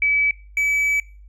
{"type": "tone pair in turn", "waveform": ["sine", "triangle"], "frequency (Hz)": [2292, 2292], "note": ["D7", "D7"], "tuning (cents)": [-43, -43], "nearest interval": "unison", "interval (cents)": 0, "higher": "neither", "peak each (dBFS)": -15, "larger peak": "neither", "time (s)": [[0.02, 0.31], [0.57, 1]], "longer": "second", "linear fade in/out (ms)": 2, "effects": ["noise-tail reverb RT60 0.4 s tail -22 dB re dry", "added 50 Hz sine -41 dBFS peak until 1.28 s"]}